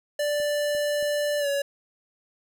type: tone with pitch glide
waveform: square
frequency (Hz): 587.3 to 563.7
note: D5 to C#5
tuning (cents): 0 to +29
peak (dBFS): -24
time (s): 0.19-1.62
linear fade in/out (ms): 5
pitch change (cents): -71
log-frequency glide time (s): 1.39-1.48
type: clicks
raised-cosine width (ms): 2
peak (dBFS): -32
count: 3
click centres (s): 0.401 / 0.75 / 1.027
effects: none